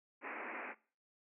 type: band-pass noise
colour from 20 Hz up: white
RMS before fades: -45 dBFS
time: 0.21-0.75 s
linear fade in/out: 50 ms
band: 220 to 2500 Hz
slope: 96 dB/octave
effects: noise-tail reverb RT60 0.4 s tail -21 dB re dry